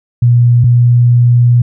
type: tone pair in turn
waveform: sine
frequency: 120.5 / 121 Hz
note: B2 / B2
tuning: -42 / -35 cents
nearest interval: unison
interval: 7 cents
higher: second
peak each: -4 dBFS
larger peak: neither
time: 0.22-0.64 / 0.64-1.62 s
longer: second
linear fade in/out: 5 ms
effects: none